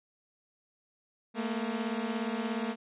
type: beating tone pair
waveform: sawtooth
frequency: 217.9 / 234.9 Hz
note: A3 / A#3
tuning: -17 / +13 cents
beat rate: 17 Hz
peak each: -30 dBFS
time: 1.34-2.76 s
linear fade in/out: 50 ms
effects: resampled to 8000 Hz